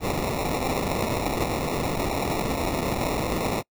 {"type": "noise with sample-and-hold", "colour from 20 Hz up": "white", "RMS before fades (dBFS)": -26, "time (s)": [0, 3.63], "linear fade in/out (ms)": 50, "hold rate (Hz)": 1575, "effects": ["noise-tail reverb RT60 0.1 s tail -26 dB re dry"]}